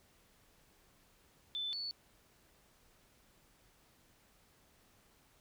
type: tone pair in turn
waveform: sine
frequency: 3520 / 4449 Hz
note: A7 / C#8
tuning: 0 / +5 cents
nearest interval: major third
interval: 405 cents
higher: second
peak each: -36 / -38 dBFS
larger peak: first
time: 1.55-1.73 / 1.73-1.91 s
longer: neither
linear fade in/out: 0 ms
effects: pink hiss -68 dBFS RMS until 5.4 s